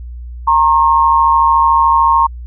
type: tone pair together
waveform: sine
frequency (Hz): 925 / 1078.6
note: A#5 / C#6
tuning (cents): -14 / -48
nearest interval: minor third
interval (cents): 266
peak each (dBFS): -10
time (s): 0.47-2.27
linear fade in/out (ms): 10
effects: added 60 Hz sine -25 dBFS peak until 2.46 s